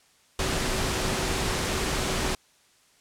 sine tone in noise, 375.9 Hz, F#4, 27 cents sharp, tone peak -37 dBFS, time 0.39-2.35 s, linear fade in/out 2 ms, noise pink, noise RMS -27 dBFS, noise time 0.39-2.35 s, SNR -13 dB, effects white hiss -61 dBFS RMS until 3 s + low-pass 9000 Hz 12 dB/octave

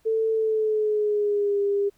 sine tone with pitch glide, 444.3 to 402.7 Hz, A4 to G4, +17 to +47 cents, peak -20 dBFS, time 0.05-1.9 s, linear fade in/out 20 ms, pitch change -170 cents, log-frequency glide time 0.32-1.6 s, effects pink hiss -65 dBFS RMS until 1.97 s

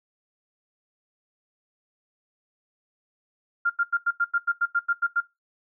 sine tone bursts, 1396.9 Hz, F6, in tune, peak -19 dBFS, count 12, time 3.65-5.206 s, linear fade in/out 10 ms, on 49 ms, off 88 ms, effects noise-tail reverb RT60 0.2 s tail -19 dB re dry

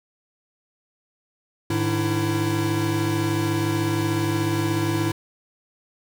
square tone cluster, 105.3 / 152.6 / 299 / 332.5 Hz, G#2 / D#3 / D4 / E4, +24 / -33 / +31 / +15 cents, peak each -26 / -30 / -31 / -25 dBFS, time 1.7-5.12 s, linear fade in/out 5 ms, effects none

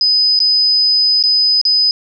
sine tone with dropouts, 5010 Hz, D#8, 11 cents sharp, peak -9 dBFS, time 0.01-1.91 s, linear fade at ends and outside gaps 1 ms, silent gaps 0.391-0.402 / 1.227-1.237 / 1.614-1.652 s, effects none

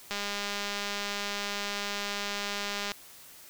click train, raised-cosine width 0.2 ms, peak -16 dBFS, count 571, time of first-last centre 0.11-2.918 s, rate 203 Hz, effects white hiss -51 dBFS RMS until 3.49 s

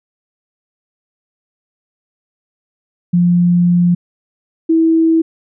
sine tone pair in turn, 175.3 / 325.4 Hz, F3 / E4, +7 / -22 cents, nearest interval major seventh, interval 1071 cents, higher second, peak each -8 dBFS, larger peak neither, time 3.13-3.95 / 4.69-5.22 s, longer first, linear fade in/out 10 ms, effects none

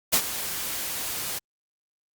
white noise with ADSR envelope, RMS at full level -18 dBFS, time 0.12-1.39 s, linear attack 20 ms, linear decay 70 ms, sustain -13 dB, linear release 10 ms, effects Opus 48 kbps

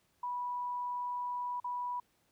sine tone with dropouts, 981 Hz, B5, 12 cents flat, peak -34 dBFS, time 0.23-2 s, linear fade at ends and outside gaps 5 ms, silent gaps 1.601-1.643 s, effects pink hiss -73 dBFS RMS until 2.31 s + high-pass 60 Hz 12 dB/octave

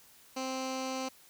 15% pulse tone with low-pass filter, 261.7 Hz, C4, in tune, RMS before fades -36 dBFS, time 0.36-1.09 s, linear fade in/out 10 ms, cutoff 6000 Hz, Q 2.1, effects white hiss -59 dBFS RMS until 1.29 s

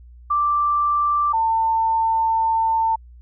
sine tone pair in turn, 1174.7 / 898.1 Hz, D6 / A5, 0 / +35 cents, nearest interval perfect fourth, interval 465 cents, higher first, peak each -16 dBFS, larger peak neither, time 0.3-1.33 / 1.33-2.96 s, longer second, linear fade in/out 10 ms, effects added 60 Hz sine -41 dBFS peak until 3.21 s

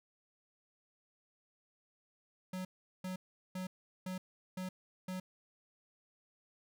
square tone bursts, 185 Hz, F#3, in tune, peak -39 dBFS, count 6, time 2.53-5.2 s, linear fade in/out 5 ms, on 120 ms, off 390 ms, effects none

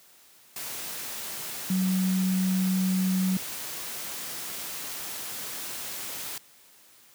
sine tone in noise, 187 Hz, F#3, 19 cents sharp, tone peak -22 dBFS, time 1.7-3.37 s, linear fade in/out 2 ms, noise white, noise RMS -36 dBFS, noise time 0.56-6.38 s, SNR +11 dB, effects white hiss -56 dBFS RMS until 7.14 s + high-pass 100 Hz 12 dB/octave

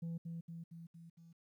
sine tone with echo, 166.9 Hz, E3, 22 cents sharp, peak -36 dBFS, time 0.02-0.18 s, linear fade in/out 10 ms, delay 230 ms, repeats 5, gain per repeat -4 dB, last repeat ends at 1.33 s, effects tanh soft clip ceiling -38 dBFS + 13-bit

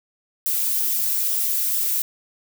violet noise with flanger, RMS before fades -22 dBFS, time 0.46-2.02 s, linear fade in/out 0 ms, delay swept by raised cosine 0.44 to 5.24 ms, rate 2.3 Hz, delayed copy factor -0.5, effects none

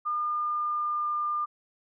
sine tone with pitch glide, 1210 to 1201.6 Hz, D#6 to D6, -49 to +39 cents, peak -26 dBFS, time 0.05-1.46 s, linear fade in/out 20 ms, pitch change -12 cents, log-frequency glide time 0.22-1.14 s, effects none

